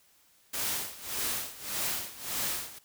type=noise with tremolo; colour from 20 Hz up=white; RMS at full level=-31 dBFS; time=0.53-2.79 s; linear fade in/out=10 ms; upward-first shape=sine; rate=1.7 Hz; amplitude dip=85%; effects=white hiss -64 dBFS RMS until 2.84 s